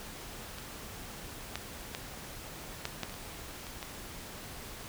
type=clicks; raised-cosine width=0.2 ms; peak=-26 / -16 / -18 / -16 / -17 / -28 / -28 / -27 / -22 dBFS; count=9; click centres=0.585 / 1.556 / 1.949 / 2.854 / 3.033 / 3.096 / 3.141 / 3.668 / 3.828 s; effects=pink hiss -45 dBFS RMS until 4.88 s